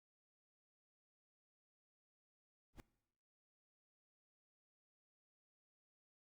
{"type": "noise with exponential growth", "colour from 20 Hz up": "brown", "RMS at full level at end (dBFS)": -45, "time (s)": [2.73, 2.8], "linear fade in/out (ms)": 0, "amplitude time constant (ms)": 15, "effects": ["noise-tail reverb RT60 0.9 s tail -20 dB re dry", "Opus 48 kbps"]}